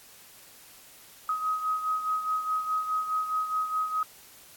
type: beating tone pair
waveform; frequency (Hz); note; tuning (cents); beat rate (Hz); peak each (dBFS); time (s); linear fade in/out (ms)
sine; 1262 / 1266.8; D#6 / D#6; +24 / +31; 4.8; -27 / -34; 1.29-4.03; 2
effects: white hiss -52 dBFS RMS until 4.56 s + AAC 64 kbps